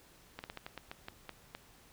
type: slowing click train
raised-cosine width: 0.3 ms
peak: -26 dBFS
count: 10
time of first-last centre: 0.39-1.55 s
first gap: 49 ms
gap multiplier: 1.23
effects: pink hiss -61 dBFS RMS until 1.92 s